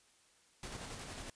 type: noise with tremolo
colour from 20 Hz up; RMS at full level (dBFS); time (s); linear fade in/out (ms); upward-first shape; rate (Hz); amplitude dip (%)
pink; -45; 0.63-1.3; 2; square; 11; 30
effects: white hiss -68 dBFS RMS until 1.35 s + resampled to 22050 Hz